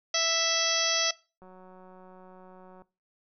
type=harmonic tone; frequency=659.3 Hz; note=E5; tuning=in tune; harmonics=1 / 2 / 3 / 4 / 5 / 6 / 7 / 8 / 9; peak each=-32 / -35 / -34 / -36 / -32 / -36 / -33 / -31 / -30 dBFS; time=0.14-1.11 s; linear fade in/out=5 ms
type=click train; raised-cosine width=1 ms; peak=-38 dBFS; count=260; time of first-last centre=1.42-2.82 s; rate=185 Hz
effects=noise-tail reverb RT60 0.3 s tail -20 dB re dry